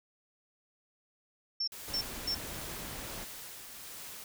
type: tone bursts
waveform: sine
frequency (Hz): 5410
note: E8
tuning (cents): +44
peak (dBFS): -30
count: 3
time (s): 1.6-2.348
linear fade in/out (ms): 5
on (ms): 76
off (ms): 260
type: noise with tremolo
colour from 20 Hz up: white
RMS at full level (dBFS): -45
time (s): 1.72-4.24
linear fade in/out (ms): 2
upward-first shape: triangle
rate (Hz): 1.4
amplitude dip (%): 30
type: noise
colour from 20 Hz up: pink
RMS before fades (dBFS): -43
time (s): 1.87-3.25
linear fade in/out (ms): 20
effects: none